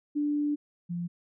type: tone pair in turn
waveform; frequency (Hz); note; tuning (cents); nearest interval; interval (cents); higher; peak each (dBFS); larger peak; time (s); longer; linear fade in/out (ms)
sine; 293.7 / 173.38; D4 / F3; 0 / -12; major sixth; 912; first; -25 / -30; first; 0.15-0.56 / 0.89-1.08; first; 20
effects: none